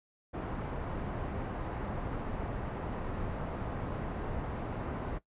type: low-pass noise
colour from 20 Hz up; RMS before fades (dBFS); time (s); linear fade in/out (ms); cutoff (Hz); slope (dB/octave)
pink; -37; 0.33-5.19; 20; 1100; 12
effects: noise-tail reverb RT60 0.1 s tail -18 dB re dry + resampled to 8000 Hz